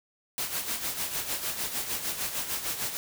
white noise with tremolo, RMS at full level -30 dBFS, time 0.38-2.97 s, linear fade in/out 0 ms, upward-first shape sine, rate 6.6 Hz, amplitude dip 60%, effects none

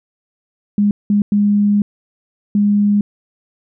sine tone bursts at uneven times, 205.2 Hz, G#3, 21 cents flat, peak -10 dBFS, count 4, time 0.78-0.91 / 1.1-1.22 / 1.32-1.82 / 2.55-3.01 s, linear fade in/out 2 ms, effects none

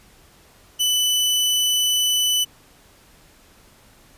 sawtooth tone, 2990 Hz, F#7, 17 cents sharp, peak -14 dBFS, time 0.79-2.45 s, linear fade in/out 20 ms, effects pink hiss -52 dBFS RMS until 4.17 s + resampled to 32000 Hz

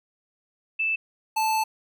sine / square tone pair in turn, 2637 / 876.4 Hz, E7 / A5, 0 / -7 cents, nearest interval octave + perfect fifth, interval 1907 cents, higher first, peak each -22 dBFS, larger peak neither, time 0.79-0.96 / 1.36-1.64 s, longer second, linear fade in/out 10 ms, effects none

